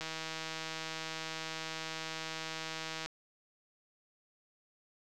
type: click train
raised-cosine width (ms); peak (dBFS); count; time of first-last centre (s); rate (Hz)
0.2; -22; 489; 0.01-3.06; 160
effects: none